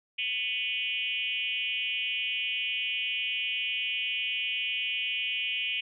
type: tone with frequency modulation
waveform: sine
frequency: 2712 Hz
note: E7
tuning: 49 cents sharp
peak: -28 dBFS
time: 0.18-5.81 s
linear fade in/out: 10 ms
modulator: 238 Hz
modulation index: 1.8
effects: none